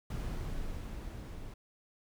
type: noise with level ramp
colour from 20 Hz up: brown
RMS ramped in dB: -36 to -44 dBFS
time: 0.1-1.54 s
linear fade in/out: 5 ms
effects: none